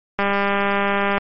click train, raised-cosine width 0.5 ms, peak -5 dBFS, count 199, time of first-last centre 0.19-1.18 s, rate 200 Hz, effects MP3 32 kbps

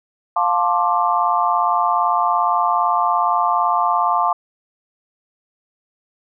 sine chord, D minor seventh, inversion first, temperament just, 704.8 / 881 / 1057.2 / 1174.7 Hz, F5 / A5 / C6 / D6, +16 / +2 / +18 / 0 cents, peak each -20 dBFS, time 0.36-4.33 s, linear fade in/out 5 ms, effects none

